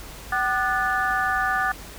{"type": "tone cluster", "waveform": "sine", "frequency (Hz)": [762, 1200, 1471, 1743], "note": ["G5", "D6", "F#6", "A6"], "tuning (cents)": [-49, 37, -11, -17], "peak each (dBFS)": -26, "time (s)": [0.32, 1.72], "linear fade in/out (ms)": 5, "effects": ["added 50 Hz sine -41 dBFS peak until 1.98 s", "pink hiss -41 dBFS RMS until 1.98 s"]}